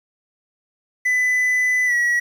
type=tone with pitch glide; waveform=triangle; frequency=2000 to 1923 Hz; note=B6 to B6; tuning=+21 to -47 cents; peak=-14 dBFS; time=1.05-2.2 s; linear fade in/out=10 ms; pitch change=-68 cents; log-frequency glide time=1.86-1.94 s; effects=8-bit